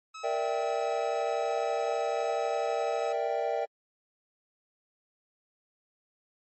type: tone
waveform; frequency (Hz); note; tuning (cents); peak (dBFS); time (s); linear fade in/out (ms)
sawtooth; 1288; E6; -41; -37; 0.14-3.13; 10
type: chord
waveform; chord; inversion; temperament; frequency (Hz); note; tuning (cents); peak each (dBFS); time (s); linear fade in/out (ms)
triangle; E half-diminished seventh; second; equal; 466.2 / 587.3 / 659.3 / 784; Bb4 / D5 / E5 / G5; 0 / 0 / 0 / 0; -31; 0.23-3.66; 20
effects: MP3 32 kbps